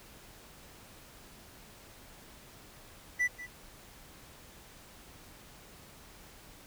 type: tone with echo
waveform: triangle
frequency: 1975.5 Hz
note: B6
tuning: in tune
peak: -24 dBFS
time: 3.19-3.28 s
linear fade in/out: 20 ms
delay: 190 ms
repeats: 1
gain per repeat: -15 dB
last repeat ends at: 3.47 s
effects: pink hiss -54 dBFS RMS until 6.66 s